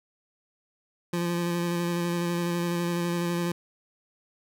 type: tone with vibrato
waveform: 25% pulse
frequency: 172.8 Hz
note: F3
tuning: 18 cents flat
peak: -22 dBFS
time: 1.13-3.52 s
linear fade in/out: 5 ms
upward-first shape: square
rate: 12 Hz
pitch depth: 14 cents each way
effects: none